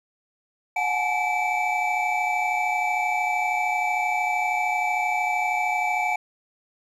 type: tone cluster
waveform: triangle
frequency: 730 / 826 / 859 / 2312 Hz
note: F#5 / G#5 / A5 / D7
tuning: -24 / -10 / -42 / -28 cents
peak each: -24 / -29 / -27 / -24 dBFS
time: 0.76-6.16 s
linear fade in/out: 5 ms
effects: none